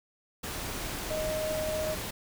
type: tone in noise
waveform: sine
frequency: 622.3 Hz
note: D#5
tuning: in tune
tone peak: -30 dBFS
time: 1.1-1.95 s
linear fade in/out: 10 ms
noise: pink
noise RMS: -36 dBFS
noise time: 0.43-2.11 s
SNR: +3 dB
effects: none